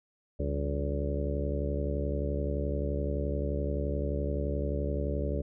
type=harmonic tone with a mistuned harmonic; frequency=71.6 Hz; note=D2; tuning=43 cents flat; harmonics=1 / 2 / 3 / 4 / 5 / 6 / 7 / 8; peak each=-31 / -37 / -40 / -39 / -41 / -38 / -42 / -38 dBFS; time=0.39-5.42 s; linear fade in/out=10 ms; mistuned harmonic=3; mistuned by=-110 cents; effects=none